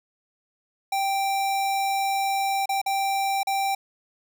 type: tone with dropouts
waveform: square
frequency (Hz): 784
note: G5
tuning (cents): 0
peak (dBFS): -23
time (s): 0.92-3.75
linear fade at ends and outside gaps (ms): 5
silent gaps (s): 2.658-2.691 / 2.816-2.861 / 3.432-3.47
effects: none